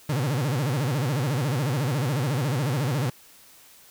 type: tone with vibrato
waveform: 40% pulse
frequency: 135.3 Hz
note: C#3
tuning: 42 cents flat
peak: -22 dBFS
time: 0.09-3.1 s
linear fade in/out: 5 ms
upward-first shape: sine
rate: 14 Hz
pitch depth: 240 cents each way
effects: white hiss -52 dBFS RMS until 3.9 s